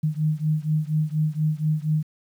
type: beating tone pair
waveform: sine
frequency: 152.5 / 156.7 Hz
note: D#3 / D#3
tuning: -34 / +13 cents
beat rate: 4.2 Hz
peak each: -23 / -24 dBFS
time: 0.03-2.03 s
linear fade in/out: 10 ms
effects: 9-bit